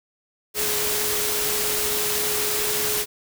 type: tone in noise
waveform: sine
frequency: 421.1 Hz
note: G#4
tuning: 24 cents sharp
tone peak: -30 dBFS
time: 0.54-3.06 s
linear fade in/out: 50 ms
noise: white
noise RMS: -24 dBFS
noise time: 0.54-3.06 s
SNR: -9 dB
effects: none